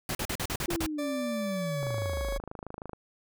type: noise bursts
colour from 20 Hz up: pink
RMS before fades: -32 dBFS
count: 8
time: 0.09-0.864 s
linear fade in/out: 2 ms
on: 60 ms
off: 42 ms
type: linear sweep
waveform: sine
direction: down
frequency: 349.2 to 32.01 Hz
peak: -31 dBFS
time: 0.68-2.4 s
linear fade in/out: 10 ms
type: tone with pitch glide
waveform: 40% pulse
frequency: 587.3 to 555.3 Hz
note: D5 to C#5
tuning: 0 to +3 cents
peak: -32 dBFS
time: 0.98-2.38 s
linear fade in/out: 10 ms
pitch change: -97 cents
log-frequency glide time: 1.31-2.13 s
type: click train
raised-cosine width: 1 ms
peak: -25 dBFS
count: 30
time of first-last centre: 1.83-2.933 s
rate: 26.3 Hz
effects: none